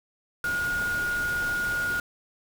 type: tone in noise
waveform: sine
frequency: 1435 Hz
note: F6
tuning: 47 cents sharp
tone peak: -25 dBFS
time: 0.44-2 s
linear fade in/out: 2 ms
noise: pink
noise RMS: -37 dBFS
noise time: 0.44-2 s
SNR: +9 dB
effects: none